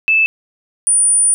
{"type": "tone pair in turn", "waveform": "sine", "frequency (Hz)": [2627, 9402], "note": ["E7", "D9"], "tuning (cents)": [-7, 1], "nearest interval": "octave + minor seventh", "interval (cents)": 2208, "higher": "second", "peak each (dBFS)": -9, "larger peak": "neither", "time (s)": [[0.08, 0.26], [0.87, 1.34]], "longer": "second", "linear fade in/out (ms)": 0, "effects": []}